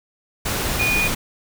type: tone in noise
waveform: sine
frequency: 2455 Hz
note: D#7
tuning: 24 cents flat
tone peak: -18 dBFS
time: 0.79-1.08 s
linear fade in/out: 10 ms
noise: pink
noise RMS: -23 dBFS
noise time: 0.45-1.15 s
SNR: +2 dB
effects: none